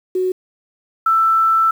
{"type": "tone pair in turn", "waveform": "sine", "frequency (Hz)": [369.6, 1327.8], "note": ["F#4", "E6"], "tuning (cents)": [-2, 12], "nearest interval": "octave + minor seventh", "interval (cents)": 2214, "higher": "second", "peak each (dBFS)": [-15, -11], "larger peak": "second", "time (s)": [[0.15, 0.32], [1.06, 1.71]], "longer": "second", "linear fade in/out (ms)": 5, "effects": ["7-bit"]}